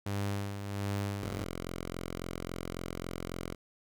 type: tone with tremolo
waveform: sawtooth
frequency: 100.3 Hz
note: G2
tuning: 40 cents sharp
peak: -27 dBFS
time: 0.06-1.44 s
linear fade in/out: 5 ms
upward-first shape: sine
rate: 1.4 Hz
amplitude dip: 55%
type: tone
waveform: 5% pulse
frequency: 43.65 Hz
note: F1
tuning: in tune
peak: -26 dBFS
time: 1.21-3.55 s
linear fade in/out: 10 ms
effects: none